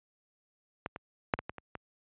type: clicks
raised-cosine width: 0.5 ms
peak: -19 / -25 / -9 / -19 / -21 / -27 / -24 dBFS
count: 7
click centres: 0.861 / 0.961 / 1.338 / 1.39 / 1.495 / 1.583 / 1.753 s
effects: high-pass 60 Hz 12 dB/octave + resampled to 8000 Hz